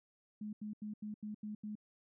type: tone bursts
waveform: sine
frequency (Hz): 211.3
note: G#3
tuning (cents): +30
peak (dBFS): -40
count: 7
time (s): 0.41-1.754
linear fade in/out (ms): 5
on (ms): 120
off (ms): 84
effects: none